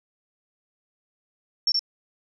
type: tone with echo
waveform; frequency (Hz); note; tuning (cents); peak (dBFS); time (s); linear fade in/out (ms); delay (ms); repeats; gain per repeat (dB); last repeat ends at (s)
sine; 5440; F8; -46; -18; 1.67-1.72; 2; 73; 1; -2; 1.793
effects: none